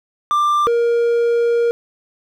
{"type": "tone pair in turn", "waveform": "triangle", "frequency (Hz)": [1185, 470.3], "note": ["D6", "A#4"], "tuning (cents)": [15, 15], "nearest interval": "octave + major third", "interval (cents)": 1600, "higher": "first", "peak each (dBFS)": -11, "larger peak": "neither", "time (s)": [[0.31, 0.67], [0.67, 1.71]], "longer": "second", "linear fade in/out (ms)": 0, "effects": []}